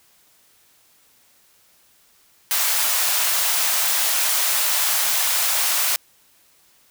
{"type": "high-pass noise", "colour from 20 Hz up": "white", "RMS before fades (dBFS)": -20, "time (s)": [2.51, 5.96], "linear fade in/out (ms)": 0, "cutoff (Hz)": 630, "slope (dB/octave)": 24, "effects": ["white hiss -57 dBFS RMS until 6.9 s"]}